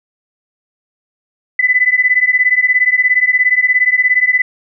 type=beating tone pair; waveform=sine; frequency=1994 / 2011 Hz; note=B6 / B6; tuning=+16 / +31 cents; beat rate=17 Hz; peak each=-12 dBFS; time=1.59-4.42 s; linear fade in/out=5 ms; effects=none